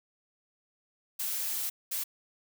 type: noise bursts at uneven times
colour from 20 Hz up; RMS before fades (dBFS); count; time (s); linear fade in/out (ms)
blue; -33; 2; 1.19-1.7 / 1.91-2.04; 10
effects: none